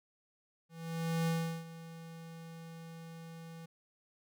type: tone with ADSR envelope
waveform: square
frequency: 164.81 Hz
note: E3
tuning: in tune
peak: -30 dBFS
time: 0.69-3.66 s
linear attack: 580 ms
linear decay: 370 ms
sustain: -17 dB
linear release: 8 ms
effects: none